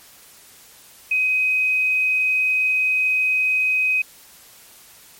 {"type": "tone", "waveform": "sine", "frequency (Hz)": 2519, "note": "D#7", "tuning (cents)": 21, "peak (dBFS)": -16, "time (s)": [1.11, 4.02], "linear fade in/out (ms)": 5, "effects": ["white hiss -47 dBFS RMS until 5.19 s", "MP3 64 kbps"]}